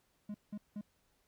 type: tone bursts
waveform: triangle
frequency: 207.7 Hz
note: G#3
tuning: in tune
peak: -37 dBFS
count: 3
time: 0.29-0.812 s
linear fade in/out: 5 ms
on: 54 ms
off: 180 ms
effects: pink hiss -75 dBFS RMS until 1.27 s